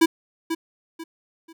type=tone with echo; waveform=square; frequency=328 Hz; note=E4; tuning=9 cents flat; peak=-13 dBFS; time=0.01-0.06 s; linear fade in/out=10 ms; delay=490 ms; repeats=3; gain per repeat=-10 dB; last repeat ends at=1.53 s; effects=none